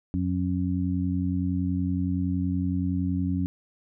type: harmonic tone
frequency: 90.7 Hz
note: F#2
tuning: 34 cents flat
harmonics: 1 / 2 / 3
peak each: -28 / -28 / -28 dBFS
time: 0.14-3.46 s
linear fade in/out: 0 ms
effects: none